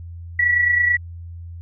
sine tone with amplitude modulation, 1942 Hz, B6, 30 cents flat, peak -12 dBFS, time 0.39-0.97 s, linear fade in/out 5 ms, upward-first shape sine, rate 29.2 Hz, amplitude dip 50%, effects added 85 Hz sine -32 dBFS peak until 1.61 s

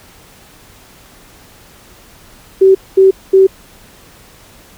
sine tone bursts, 383.4 Hz, G4, 38 cents flat, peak -3 dBFS, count 3, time 2.61-3.47 s, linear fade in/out 10 ms, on 140 ms, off 220 ms, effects pink hiss -42 dBFS RMS until 4.77 s

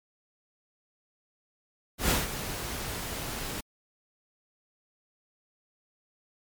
pink noise with ADSR envelope, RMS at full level -24 dBFS, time 1.98-3.61 s, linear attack 120 ms, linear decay 160 ms, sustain -11 dB, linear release 11 ms, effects MP3 96 kbps

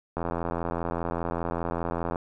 click train, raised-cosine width 1 ms, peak -15 dBFS, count 170, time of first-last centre 0.17-2.158 s, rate 85 Hz, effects none

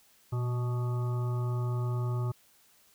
harmonic tone with a mistuned harmonic, 123.47 Hz, B2, in tune, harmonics 1 / 3 / 5 / 7 / 9 / 10, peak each -28 / -41 / -48 / -47 / -48 / -47 dBFS, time 0.32-2.32 s, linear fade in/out 10 ms, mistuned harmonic 1, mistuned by -42 cents, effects white hiss -63 dBFS RMS until 2.94 s

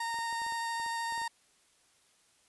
30% pulse tone with vibrato, 924 Hz, A#5, 16 cents flat, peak -30 dBFS, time 0-1.28 s, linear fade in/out 5 ms, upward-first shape sine, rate 13 Hz, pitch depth 10 cents each way
clicks, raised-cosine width 1 ms, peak -37 dBFS, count 11, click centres 0.143 / 0.188 / 0.327 / 0.418 / 0.465 / 0.523 / 0.799 / 0.863 / 1.123 / 1.178 / 1.217 s
effects white hiss -67 dBFS RMS until 2.48 s + resampled to 24000 Hz

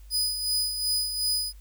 sawtooth tone with tremolo, 4978 Hz, D#8, in tune, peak -20 dBFS, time 0.1-1.53 s, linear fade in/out 50 ms, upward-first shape sine, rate 2.7 Hz, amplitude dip 55%, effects added 50 Hz sine -44 dBFS peak until 1.6 s + white hiss -62 dBFS RMS until 1.6 s

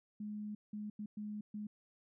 sine tone bursts at uneven times, 210 Hz, G#3, 19 cents sharp, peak -40 dBFS, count 5, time 0.2-0.55 / 0.73-0.9 / 0.99-1.06 / 1.17-1.41 / 1.54-1.67 s, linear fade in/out 5 ms, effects none

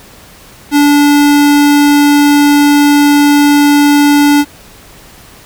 square tone, 289.8 Hz, D4, 23 cents flat, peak -5 dBFS, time 0.71-4.45 s, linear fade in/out 50 ms, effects pink hiss -37 dBFS RMS until 5.45 s

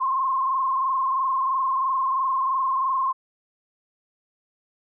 sine tone with frequency modulation, 1060 Hz, C6, 22 cents sharp, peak -20 dBFS, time 0-3.13 s, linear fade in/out 20 ms, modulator 23 Hz, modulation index 1.5, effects none

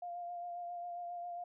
sine tone with vibrato, 700 Hz, F5, 4 cents sharp, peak -40 dBFS, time 0.02-1.44 s, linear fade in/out 5 ms, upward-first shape sine, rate 7.4 Hz, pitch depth 21 cents each way, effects none

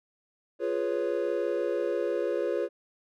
triangle chord, C# dominant seventh, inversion first, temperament equal, 349.2 / 415.3 / 493.9 / 554.4 Hz, E#4 / G#4 / B4 / C#5, 0 / 0 / 0 / 0 cents, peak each -30 dBFS, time 0.59-2.69 s, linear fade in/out 50 ms, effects none

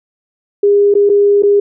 sine tone with dropouts, 406.2 Hz, G#4, 38 cents flat, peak -6 dBFS, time 0.63-1.6 s, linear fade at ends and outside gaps 5 ms, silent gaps 0.941-0.951 / 1.093-1.097 / 1.424-1.433 s, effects none

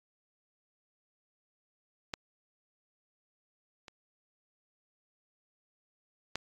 clicks, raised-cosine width 0.2 ms, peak -17 / -30 / -15 dBFS, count 3, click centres 2.138 / 3.882 / 6.356 s, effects AAC 64 kbps

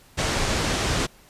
pink low-pass noise, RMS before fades -24 dBFS, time 0.17-1.07 s, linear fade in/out 20 ms, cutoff 8000 Hz, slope 24 dB/octave, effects pink hiss -53 dBFS RMS until 1.29 s + resampled to 32000 Hz

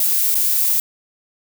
violet noise with dropouts, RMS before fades -17 dBFS, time 0-0.8 s, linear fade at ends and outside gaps 2 ms, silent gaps 0.346-0.352 s, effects none

